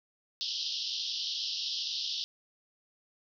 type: band-pass noise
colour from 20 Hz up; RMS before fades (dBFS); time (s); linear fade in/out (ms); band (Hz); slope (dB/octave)
white; -35; 0.41-2.24; 0; 2900 to 5500; 96
effects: none